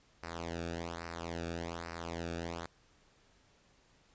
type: tone with flanger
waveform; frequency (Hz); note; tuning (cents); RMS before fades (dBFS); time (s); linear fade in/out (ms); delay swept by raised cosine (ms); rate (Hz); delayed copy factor
sawtooth; 84.3; E2; +39; -41; 0.23-2.66; 0; 0.29 to 0.99; 1.2; -0.85
effects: pink hiss -67 dBFS RMS until 4.14 s + resampled to 16000 Hz